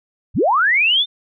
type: linear sweep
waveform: sine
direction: up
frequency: 41.21 to 3642 Hz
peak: -12 dBFS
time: 0.34-1.06 s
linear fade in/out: 50 ms
effects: none